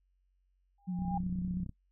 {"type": "tone with exponential growth", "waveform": "sine", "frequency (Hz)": 806, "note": "G5", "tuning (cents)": 48, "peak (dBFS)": -31, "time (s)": [0.78, 1.18], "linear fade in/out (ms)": 5, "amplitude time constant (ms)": 86}
{"type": "tone with vibrato", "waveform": "sine", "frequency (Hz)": 180.1, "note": "F#3", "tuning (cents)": -46, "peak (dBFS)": -32, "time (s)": [0.87, 1.65], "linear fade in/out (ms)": 20, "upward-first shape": "sine", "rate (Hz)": 8.7, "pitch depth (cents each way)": 33}
{"type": "click train", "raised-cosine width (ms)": 5, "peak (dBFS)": -30, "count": 24, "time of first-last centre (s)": [0.99, 1.693], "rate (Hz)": 32.7}
{"effects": ["noise-tail reverb RT60 0.1 s tail -21 dB re dry", "added 46 Hz sine -70 dBFS peak until 1.91 s"]}